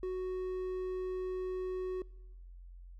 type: tone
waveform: triangle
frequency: 370 Hz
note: F#4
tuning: in tune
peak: -32 dBFS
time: 0.03-2.02 s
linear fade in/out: 2 ms
effects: noise-tail reverb RT60 1.0 s tail -23 dB re dry + added 44 Hz sine -48 dBFS peak until 2.99 s